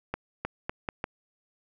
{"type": "accelerating click train", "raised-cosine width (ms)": 0.5, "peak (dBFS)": -15, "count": 5, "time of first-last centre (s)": [0.14, 1.041], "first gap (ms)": 310, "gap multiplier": 0.79, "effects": []}